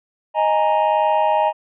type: chord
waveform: triangle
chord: D# suspended fourth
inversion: none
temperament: equal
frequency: 622.3 / 830.6 / 932.3 Hz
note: D#5 / G#5 / A#5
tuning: 0 / 0 / 0 cents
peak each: -17 dBFS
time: 0.34-1.53 s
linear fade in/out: 50 ms
effects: resampled to 8000 Hz